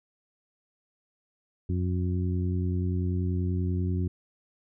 harmonic tone, 90.3 Hz, F#2, 42 cents flat, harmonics 1 / 2 / 3 / 4, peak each -26 / -32 / -36 / -38 dBFS, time 1.69-4.08 s, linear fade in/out 5 ms, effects none

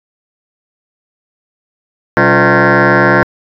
sine tone with frequency modulation, 598 Hz, D5, 31 cents sharp, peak -4 dBFS, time 2.17-3.23 s, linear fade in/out 0 ms, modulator 158 Hz, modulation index 7.5, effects tanh soft clip ceiling -3 dBFS

